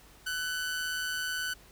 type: tone with amplitude modulation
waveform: sawtooth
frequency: 1500 Hz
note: F#6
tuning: 23 cents sharp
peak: -26 dBFS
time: 0.26-1.54 s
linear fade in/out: 10 ms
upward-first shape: sine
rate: 158 Hz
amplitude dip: 40%
effects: added 50 Hz sine -59 dBFS peak until 1.71 s + pink hiss -57 dBFS RMS until 1.71 s